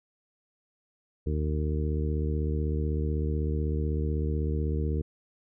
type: harmonic tone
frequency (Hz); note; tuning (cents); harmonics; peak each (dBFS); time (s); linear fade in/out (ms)
76; D#2; -40; 1 / 2 / 3 / 4 / 5 / 6; -27 / -33 / -38 / -38 / -38 / -38; 1.26-5.02; 10
effects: none

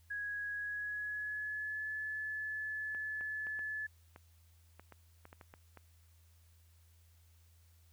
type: tone with pitch glide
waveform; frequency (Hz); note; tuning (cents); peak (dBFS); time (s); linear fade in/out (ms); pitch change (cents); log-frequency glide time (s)
sine; 1661.2 to 1724.8; G#6 to A6; 0 to -35; -37; 0.1-3.87; 10; +65; 0.53-1.9
type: clicks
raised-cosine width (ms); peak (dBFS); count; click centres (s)
0.5; -37; 12; 2.948 / 3.21 / 3.469 / 3.592 / 4.161 / 4.796 / 4.923 / 5.254 / 5.329 / 5.412 / 5.539 / 5.773
effects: added 83 Hz sine -62 dBFS peak until 7.92 s + white hiss -72 dBFS RMS until 7.92 s

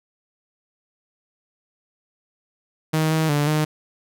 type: tone with pitch steps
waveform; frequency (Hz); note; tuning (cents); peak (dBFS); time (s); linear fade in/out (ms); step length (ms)
sawtooth; 157.2 / 158.7 / 146.3 / 153.3; D#3 / D#3 / D3 / D#3; +18 / +35 / -6 / -25; -14; 2.93-3.65; 10; 180
effects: none

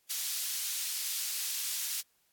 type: high-pass noise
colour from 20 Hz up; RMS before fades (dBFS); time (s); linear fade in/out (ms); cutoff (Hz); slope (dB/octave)
pink; -35; 0.09-2.02; 20; 4200; 12
effects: white hiss -72 dBFS RMS until 2.32 s + AAC 64 kbps

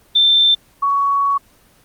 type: tone pair in turn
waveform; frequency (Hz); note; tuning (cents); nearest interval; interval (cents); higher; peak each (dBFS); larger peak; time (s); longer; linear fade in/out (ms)
sine; 3562 / 1119.8; A7 / C#6; +21 / +17; octave + minor sixth; 2004; first; -9 / -13; first; 0.15-0.55 / 0.82-1.38; second; 10
effects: pink hiss -52 dBFS RMS until 1.84 s + Opus 24 kbps

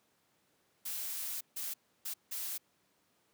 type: noise bursts at uneven times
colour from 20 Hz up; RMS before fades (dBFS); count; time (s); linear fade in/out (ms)
blue; -39; 4; 0.85-1.41 / 1.56-1.74 / 2.05-2.14 / 2.31-2.58; 10
effects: pink hiss -73 dBFS RMS until 3.33 s + high-pass 150 Hz 12 dB/octave

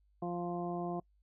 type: harmonic tone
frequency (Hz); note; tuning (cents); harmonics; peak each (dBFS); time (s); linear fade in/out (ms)
174.61; F3; 0; 1 / 2 / 3 / 4 / 5 / 6; -39 / -39 / -49 / -40 / -52 / -48; 0.22-1; 5
effects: noise-tail reverb RT60 0.1 s tail -26 dB re dry + added 50 Hz sine -67 dBFS peak until 1.22 s

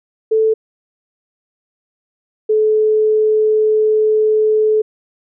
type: tone pair in turn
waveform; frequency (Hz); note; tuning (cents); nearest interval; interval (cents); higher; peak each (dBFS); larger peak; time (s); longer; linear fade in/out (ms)
sine; 440 / 431.4; A4 / A4; 0 / -34; unison; 34; first; -10; neither; 0.31-0.54 / 2.49-4.82; second; 10
effects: none

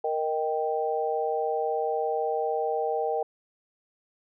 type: chord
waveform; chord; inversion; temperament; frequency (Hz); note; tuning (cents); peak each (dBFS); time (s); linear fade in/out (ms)
sine; Eb major; second; equal; 466.2 / 622.3 / 784; Bb4 / Eb5 / G5; 0 / 0 / 0; -28 / -31 / -29; 0.04-3.23; 5
effects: none

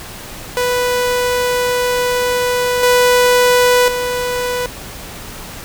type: tone with level steps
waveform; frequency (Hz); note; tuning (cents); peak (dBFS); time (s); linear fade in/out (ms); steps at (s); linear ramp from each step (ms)
sawtooth; 493.9; B4; 0; -10 / -5 / -13; 0.57-4.66; 0; 2.83 / 3.88; 2
effects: pink hiss -31 dBFS RMS until 5.64 s

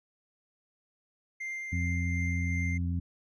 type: tone with tremolo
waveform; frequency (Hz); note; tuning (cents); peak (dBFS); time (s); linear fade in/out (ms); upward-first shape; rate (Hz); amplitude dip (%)
triangle; 2097; C7; +3; -32; 1.4-2.78; 10; sine; 2.7; 25
type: harmonic tone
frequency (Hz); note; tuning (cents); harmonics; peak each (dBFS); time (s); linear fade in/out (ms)
86.8; F2; -10; 1 / 2 / 3; -29 / -35 / -39; 1.72-3; 10
effects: resampled to 22050 Hz

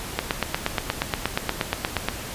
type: click train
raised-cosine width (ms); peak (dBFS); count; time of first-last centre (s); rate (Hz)
0.3; -5; 17; 0.19-2.086; 8.44
effects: pink hiss -34 dBFS RMS until 2.34 s + resampled to 32000 Hz

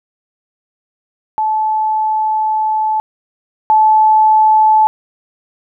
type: tone pair in turn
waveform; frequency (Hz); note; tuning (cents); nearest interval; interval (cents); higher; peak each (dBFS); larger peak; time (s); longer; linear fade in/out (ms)
sine; 867 / 867; A5 / A5; -26 / -26; unison; 0; neither; -12 / -6; second; 1.38-3 / 3.7-4.87; first; 0
effects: none

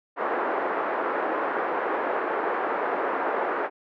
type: band-pass noise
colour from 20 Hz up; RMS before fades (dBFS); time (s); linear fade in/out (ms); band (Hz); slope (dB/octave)
pink; -27; 0.16-3.7; 50; 370 to 1600; 24
effects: none

